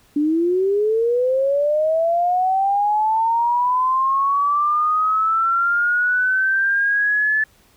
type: linear sweep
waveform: sine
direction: up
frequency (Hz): 287.7 to 1742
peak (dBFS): -15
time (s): 0.16-7.44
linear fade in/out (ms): 5
effects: pink hiss -55 dBFS RMS until 7.76 s